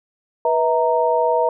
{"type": "tone cluster", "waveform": "sine", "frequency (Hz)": [488.7, 645, 928], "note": ["B4", "E5", "A#5"], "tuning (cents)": [-18, -38, -8], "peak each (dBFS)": -19, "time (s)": [0.45, 1.49], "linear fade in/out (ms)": 2, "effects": []}